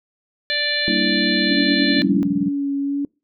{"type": "harmonic tone", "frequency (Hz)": 587.3, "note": "D5", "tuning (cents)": 0, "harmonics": [1, 3, 4, 5, 6, 7], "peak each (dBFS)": [-29, -23, -29, -31, -26, -23], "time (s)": [0.5, 2.02], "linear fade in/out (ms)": 0}
{"type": "chord", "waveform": "sine", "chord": "E half-diminished seventh", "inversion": "first", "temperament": "equal", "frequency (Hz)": [196, 233.1, 293.7, 329.6], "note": ["G3", "Bb3", "D4", "E4"], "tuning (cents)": [0, 0, 0, 0], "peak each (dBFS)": -24, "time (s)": [0.88, 2.23], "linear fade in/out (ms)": 0}
{"type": "tone with vibrato", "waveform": "sine", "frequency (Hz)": 282, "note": "C#4", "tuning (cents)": 30, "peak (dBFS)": -19, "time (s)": [1.51, 3.05], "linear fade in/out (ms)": 2, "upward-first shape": "sine", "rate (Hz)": 1.4, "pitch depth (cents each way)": 18}
{"type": "tone bursts", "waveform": "sine", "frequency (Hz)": 196, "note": "G3", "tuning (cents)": 0, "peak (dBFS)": -16, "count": 10, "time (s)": [1.99, 2.486], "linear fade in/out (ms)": 5, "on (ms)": 28, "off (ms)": 24}
{"effects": ["noise-tail reverb RT60 0.3 s tail -26 dB re dry"]}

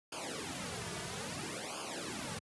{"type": "noise with flanger", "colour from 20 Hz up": "pink", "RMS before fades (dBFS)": -41, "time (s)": [0.12, 2.39], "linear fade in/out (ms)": 5, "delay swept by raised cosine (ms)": [0.51, 3.81], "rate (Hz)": 0.6, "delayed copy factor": -0.95, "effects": ["high-pass 100 Hz 12 dB/octave", "resampled to 24000 Hz"]}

